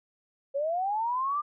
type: linear sweep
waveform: sine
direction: up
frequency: 538 to 1205 Hz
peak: -26 dBFS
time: 0.54-1.42 s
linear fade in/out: 20 ms
effects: none